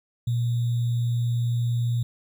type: tone with sample-and-hold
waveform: sine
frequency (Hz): 118.9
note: A#2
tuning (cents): +35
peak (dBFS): -21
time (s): 0.27-2.03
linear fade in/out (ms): 5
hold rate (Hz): 3675
effects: none